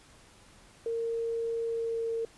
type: tone with pitch glide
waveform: sine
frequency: 460 to 456.3 Hz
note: A#4 to A#4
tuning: -23 to -37 cents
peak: -29 dBFS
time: 0.86-2.25 s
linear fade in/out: 2 ms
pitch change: -14 cents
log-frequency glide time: 1.62-2.13 s
effects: pink hiss -57 dBFS RMS until 2.37 s + resampled to 24000 Hz